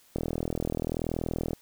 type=click train; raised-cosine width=2 ms; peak=-16 dBFS; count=57; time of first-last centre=0.16-1.533 s; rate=40.8 Hz; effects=white hiss -60 dBFS RMS until 1.61 s